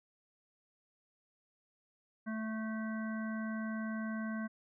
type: harmonic tone with a mistuned harmonic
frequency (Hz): 220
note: A3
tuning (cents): 0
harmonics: 1 / 3 / 5 / 7 / 9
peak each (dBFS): -36 / -48 / -49 / -46 / -53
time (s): 2.26-4.48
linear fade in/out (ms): 20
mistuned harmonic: 9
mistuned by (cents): -29
effects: none